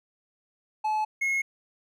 triangle tone pair in turn, 860 / 2167 Hz, A5 / C#7, -40 / -40 cents, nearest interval octave + major third, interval 1600 cents, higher second, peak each -22 dBFS, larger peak neither, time 0.84-1.05 / 1.21-1.42 s, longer neither, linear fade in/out 10 ms, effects none

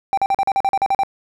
triangle tone bursts, 784 Hz, G5, in tune, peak -12 dBFS, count 11, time 0.13-1.034 s, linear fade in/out 0 ms, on 44 ms, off 42 ms, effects none

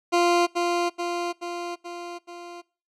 20% pulse tone with echo, 347.7 Hz, F4, 8 cents flat, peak -13 dBFS, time 0.12-0.47 s, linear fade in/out 20 ms, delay 430 ms, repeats 5, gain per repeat -4 dB, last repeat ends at 2.62 s, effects noise-tail reverb RT60 0.4 s tail -24 dB re dry + low-pass 7000 Hz 12 dB/octave

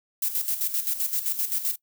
violet noise with tremolo, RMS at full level -25 dBFS, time 0.22-1.76 s, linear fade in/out 5 ms, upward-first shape square, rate 7.7 Hz, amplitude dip 65%, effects noise-tail reverb RT60 0.1 s tail -21 dB re dry

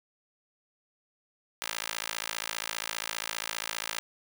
15% pulse tone with high-pass filter, 55 Hz, A1, in tune, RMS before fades -36 dBFS, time 1.62-3.99 s, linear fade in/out 0 ms, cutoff 1600 Hz, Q 0.63, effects none

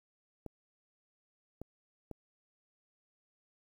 clicks, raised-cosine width 2 ms, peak -29 dBFS, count 3, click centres 0.463 / 1.616 / 2.113 s, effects 10-bit

